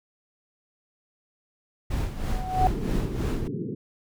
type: noise with tremolo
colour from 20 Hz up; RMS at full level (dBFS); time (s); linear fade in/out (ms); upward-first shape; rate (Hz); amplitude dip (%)
brown; -25; 1.9-3.48; 10; sine; 3.1; 65
type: tone with exponential growth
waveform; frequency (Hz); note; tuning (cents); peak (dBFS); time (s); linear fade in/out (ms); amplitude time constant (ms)
sine; 745; F#5; +12; -16; 2.16-2.67; 0; 110
type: band-pass noise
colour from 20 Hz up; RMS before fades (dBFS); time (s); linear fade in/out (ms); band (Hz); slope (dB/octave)
pink; -32; 2.59-3.75; 10; 100 to 460; 96
effects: none